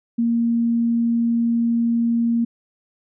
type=tone; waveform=sine; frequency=233.1 Hz; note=A#3; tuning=in tune; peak=-16 dBFS; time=0.18-2.45 s; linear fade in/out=10 ms; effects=none